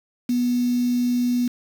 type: tone with quantisation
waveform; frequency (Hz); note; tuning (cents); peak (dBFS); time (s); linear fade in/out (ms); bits
sine; 244.7; B3; -16; -18; 0.29-1.48; 5; 6
effects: none